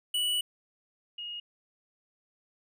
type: tone pair in turn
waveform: square / sine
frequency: 2949 / 2868 Hz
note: F#7 / F7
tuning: -6 / +45 cents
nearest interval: unison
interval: 49 cents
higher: first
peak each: -27 / -36 dBFS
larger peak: first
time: 0.14-0.41 / 1.18-1.4 s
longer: first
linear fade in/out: 5 ms
effects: none